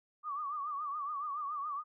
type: tone with vibrato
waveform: sine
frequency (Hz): 1169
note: D6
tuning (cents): -8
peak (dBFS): -35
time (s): 0.23-1.84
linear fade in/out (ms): 50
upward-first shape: triangle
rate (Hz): 7.1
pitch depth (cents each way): 120
effects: none